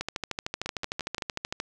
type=two click trains; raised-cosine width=0.2 ms; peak=-15 / -13 dBFS; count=4 / 22; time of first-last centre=0.66-1.182 / 0.01-1.601 s; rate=5.75 / 13.2 Hz; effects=none